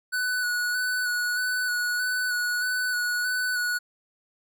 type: tone with vibrato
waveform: square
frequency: 1480 Hz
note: F#6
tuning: in tune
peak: -25 dBFS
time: 0.12-3.79 s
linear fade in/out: 20 ms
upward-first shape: square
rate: 1.6 Hz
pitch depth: 19 cents each way
effects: none